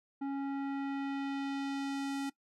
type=tone with low-pass filter sweep; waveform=square; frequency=276.2 Hz; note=C#4; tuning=6 cents flat; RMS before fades=-36 dBFS; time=0.21-2.3 s; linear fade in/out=10 ms; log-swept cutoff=1000 to 9600 Hz; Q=0.83; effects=noise-tail reverb RT60 0.1 s tail -20 dB re dry